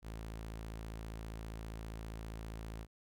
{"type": "tone", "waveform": "sawtooth", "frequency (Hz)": 55, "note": "A1", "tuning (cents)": 0, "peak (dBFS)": -39, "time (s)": [0.02, 2.87], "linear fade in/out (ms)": 50, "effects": []}